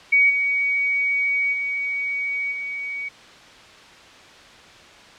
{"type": "tone with level steps", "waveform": "sine", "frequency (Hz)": 2253, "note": "C#7", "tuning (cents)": 28, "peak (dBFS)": [-12, -18, -22, -26], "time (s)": [0.12, 3.09], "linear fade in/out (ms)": 10, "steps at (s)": [0.29, 1.52, 2.51], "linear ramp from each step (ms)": 20, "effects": ["white hiss -45 dBFS RMS until 5.18 s", "low-pass 4000 Hz 12 dB/octave"]}